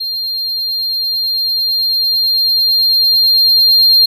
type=tone with level ramp; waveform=triangle; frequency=4197 Hz; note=C8; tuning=5 cents sharp; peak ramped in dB=-16 to -4 dBFS; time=0-4.06 s; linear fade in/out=10 ms; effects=none